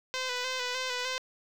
5% pulse tone with vibrato, 505 Hz, B4, 39 cents sharp, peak -19 dBFS, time 0.14-1.18 s, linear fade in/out 0 ms, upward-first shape square, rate 3.3 Hz, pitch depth 33 cents each way, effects low-pass 6000 Hz 12 dB/octave + 8-bit

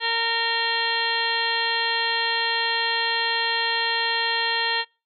harmonic tone with a mistuned harmonic, 460.7 Hz, A#4, 20 cents flat, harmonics 1 / 2 / 3 / 4 / 5 / 6 / 7 / 8 / 9, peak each -34 / -28 / -36 / -26 / -36 / -31 / -28 / -36 / -28 dBFS, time 0-4.85 s, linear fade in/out 50 ms, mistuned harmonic 8, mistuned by -60 cents, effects noise-tail reverb RT60 0.3 s tail -25 dB re dry + AAC 64 kbps

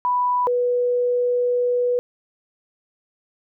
sine tone pair in turn, 988 / 490.2 Hz, B5 / B4, 0 / -13 cents, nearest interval octave, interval 1213 cents, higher first, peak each -17 dBFS, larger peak neither, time 0.05-0.47 / 0.47-1.99 s, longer second, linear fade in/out 0 ms, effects none

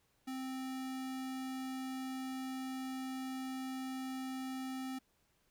square tone, 261.6 Hz, C4, in tune, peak -40 dBFS, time 0.27-4.99 s, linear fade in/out 10 ms, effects pink hiss -75 dBFS RMS until 5.5 s

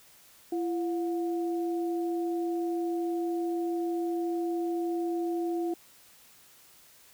sine tone pair together, 339.2 / 719.5 Hz, E4 / F#5, +50 / -49 cents, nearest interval octave + minor second, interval 1301 cents, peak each -28 / -38 dBFS, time 0.52-5.74 s, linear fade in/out 5 ms, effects white hiss -57 dBFS RMS until 7.13 s

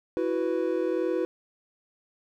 triangle chord, E suspended second, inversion none, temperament just, 329.6 / 370.8 / 494.4 Hz, E4 / F#4 / B4, 0 / +4 / +2 cents, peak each -27 dBFS, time 0.17-1.25 s, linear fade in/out 0 ms, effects none

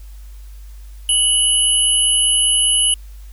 sine tone pair together, 2955 / 10610 Hz, F#7 / E9, -3 / +10 cents, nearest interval octave + minor seventh, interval 2213 cents, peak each -15 dBFS, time 1.09-2.94 s, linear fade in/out 2 ms, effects added 50 Hz sine -33 dBFS peak until 3.32 s + white hiss -52 dBFS RMS until 3.32 s

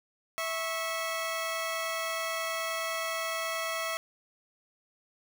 15% pulse tone pair together, 654.1 / 1100 Hz, E5 / C#6, -14 / -14 cents, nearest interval major sixth, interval 900 cents, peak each -26 / -30 dBFS, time 0.38-3.97 s, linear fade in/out 0 ms, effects 10-bit

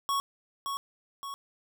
square tone with echo, 1108.7 Hz, C#6, in tune, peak -27 dBFS, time 0.09-0.2 s, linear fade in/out 0 ms, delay 570 ms, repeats 2, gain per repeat -5 dB, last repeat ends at 1.34 s, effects none

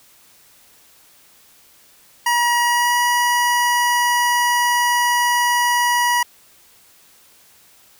25% pulse tone with pitch glide, 958 to 966.9 Hz, A#5 to B5, +47 to -37 cents, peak -11 dBFS, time 2.26-6.23 s, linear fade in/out 5 ms, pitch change +16 cents, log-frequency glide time 2.64-2.97 s, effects white hiss -51 dBFS RMS until 7.99 s

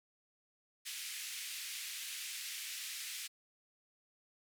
pink band-pass noise, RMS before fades -44 dBFS, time 0.85-3.28 s, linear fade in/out 20 ms, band 2100 to 14000 Hz, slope 24 dB/octave, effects none

